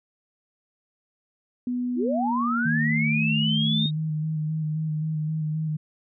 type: tone with pitch glide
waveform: sine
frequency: 246.9 to 220 Hz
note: B3 to A3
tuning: 0 to 0 cents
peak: -24 dBFS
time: 1.67-3.86 s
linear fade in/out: 2 ms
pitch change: -200 cents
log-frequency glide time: 1.99-3.37 s
type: linear sweep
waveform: sine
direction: up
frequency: 277.6 to 3778 Hz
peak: -24 dBFS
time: 1.95-3.91 s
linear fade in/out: 50 ms
type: tone with vibrato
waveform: sine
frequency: 155.56 Hz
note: D#3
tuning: in tune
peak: -24 dBFS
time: 2.65-5.77 s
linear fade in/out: 10 ms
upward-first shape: square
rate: 3.8 Hz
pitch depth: 21 cents each way
effects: none